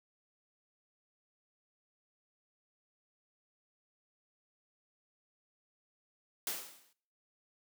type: noise with exponential decay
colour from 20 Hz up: white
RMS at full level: -34 dBFS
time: 6.47-6.93 s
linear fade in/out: 2 ms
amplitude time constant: 100 ms
effects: noise-tail reverb RT60 0.6 s tail -22 dB re dry + high-pass 200 Hz 12 dB/octave